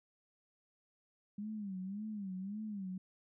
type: tone with vibrato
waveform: sine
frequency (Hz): 200.4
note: G3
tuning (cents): +38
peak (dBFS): -39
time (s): 1.38-2.98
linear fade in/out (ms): 5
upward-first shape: sine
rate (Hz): 1.8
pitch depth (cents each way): 140
effects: none